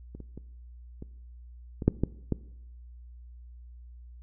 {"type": "clicks", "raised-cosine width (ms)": 3, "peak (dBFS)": [-29, -30, -28, -27, -21, -6, -11, -13], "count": 8, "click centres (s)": [0.15, 0.203, 0.376, 1.024, 1.822, 1.88, 2.036, 2.323], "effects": ["noise-tail reverb RT60 0.8 s tail -20 dB re dry", "added 60 Hz sine -45 dBFS peak until 4.22 s"]}